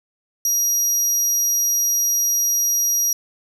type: tone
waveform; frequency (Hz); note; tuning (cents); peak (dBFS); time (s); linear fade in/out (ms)
35% pulse; 5740; F8; +47; -14; 0.45-3.13; 2
effects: none